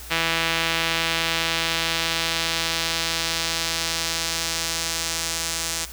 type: tone with band-pass filter sweep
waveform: sawtooth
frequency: 164.81 Hz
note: E3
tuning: in tune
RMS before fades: -25 dBFS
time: 0.1-5.86 s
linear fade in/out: 20 ms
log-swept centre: 2700 to 7000 Hz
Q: 1.2
effects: added 60 Hz sine -40 dBFS peak until 5.92 s + white hiss -40 dBFS RMS until 5.92 s